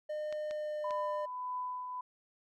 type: tone with pitch glide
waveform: triangle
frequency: 607 to 600.7 Hz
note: D#5 to D5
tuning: -43 to +39 cents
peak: -33 dBFS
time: 0.09-1.26 s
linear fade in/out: 10 ms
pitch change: -18 cents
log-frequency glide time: 0.47-1 s
type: clicks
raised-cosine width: 0.2 ms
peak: -29 dBFS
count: 3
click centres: 0.326 / 0.51 / 0.908 s
type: tone with tremolo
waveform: sine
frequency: 1000 Hz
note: B5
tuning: 21 cents sharp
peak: -34 dBFS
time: 0.84-2.01 s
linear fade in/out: 5 ms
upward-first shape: triangle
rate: 1.7 Hz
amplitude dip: 45%
effects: none